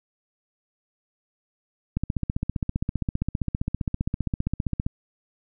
click train, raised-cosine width 5 ms, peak -12 dBFS, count 45, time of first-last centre 1.97-4.865 s, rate 15.2 Hz, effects none

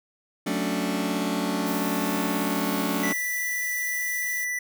sawtooth chord, D major seventh, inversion first, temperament just, 183.54 / 220.2 / 275.3 / 293.7 Hz, F#3 / A3 / C#4 / D4, -14 / +2 / -12 / 0 cents, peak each -26 dBFS, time 0.46-3.13 s, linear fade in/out 10 ms
violet noise, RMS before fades -36 dBFS, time 1.66-4.45 s, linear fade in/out 10 ms
square tone, 1975.5 Hz, B6, in tune, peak -27 dBFS, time 3.03-4.59 s, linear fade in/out 5 ms
effects none

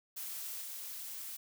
blue noise with level steps, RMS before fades -42 / -44 dBFS, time 0.16-1.37 s, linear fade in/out 10 ms, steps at 0.61 s, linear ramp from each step 10 ms, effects none

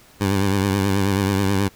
15% pulse tone with vibrato, 98.1 Hz, G2, 2 cents sharp, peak -11 dBFS, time 0.2-1.69 s, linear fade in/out 20 ms, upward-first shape triangle, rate 9.3 Hz, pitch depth 77 cents each way, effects pink hiss -50 dBFS RMS until 1.75 s

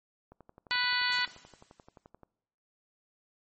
click train, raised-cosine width 1 ms, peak -37 dBFS, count 23, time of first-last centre 0.32-2.233 s, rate 11.5 Hz
harmonic tone, 493.9 Hz, B4, in tune, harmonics 2 / 3 / 4 / 5 / 6 / 7 / 8 / 9, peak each -36 / -32 / -33 / -37 / -37 / -39 / -37 / -33 dBFS, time 0.71-1.25 s, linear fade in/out 0 ms
white noise with exponential decay, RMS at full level -43 dBFS, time 1.12-2.09 s, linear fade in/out 1 ms, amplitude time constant 210 ms
effects noise-tail reverb RT60 0.9 s tail -23 dB re dry + MP3 32 kbps

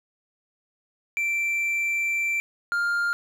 triangle tone pair in turn, 2345 / 1402.8 Hz, D7 / F6, -3 / +7 cents, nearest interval major sixth, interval 890 cents, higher first, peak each -21 / -20 dBFS, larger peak second, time 1.17-2.4 / 2.72-3.13 s, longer first, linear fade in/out 0 ms, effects none

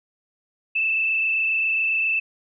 sine tone with frequency modulation, 2637 Hz, E7, in tune, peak -19 dBFS, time 0.75-2.2 s, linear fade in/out 10 ms, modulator 27.4 Hz, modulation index 1.7, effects none

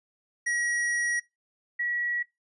square / sine tone pair in turn, 1909 / 1925.6 Hz, A#6 / B6, +41 / -44 cents, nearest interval unison, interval 15 cents, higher second, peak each -26 dBFS, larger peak neither, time 0.46-1.2 / 1.79-2.23 s, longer first, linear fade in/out 10 ms, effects noise-tail reverb RT60 0.2 s tail -22 dB re dry + resampled to 24000 Hz

